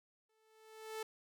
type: tone with exponential growth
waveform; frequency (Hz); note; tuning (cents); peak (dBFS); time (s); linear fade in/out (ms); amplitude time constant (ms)
sawtooth; 438.6; A4; -6; -35; 0.29-1.03; 5; 160
effects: none